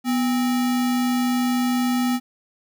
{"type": "tone with sample-and-hold", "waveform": "sine", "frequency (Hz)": 246.9, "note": "B3", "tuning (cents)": 0, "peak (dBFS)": -18, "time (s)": [0.04, 2.2], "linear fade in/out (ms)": 50, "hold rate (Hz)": 1050, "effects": []}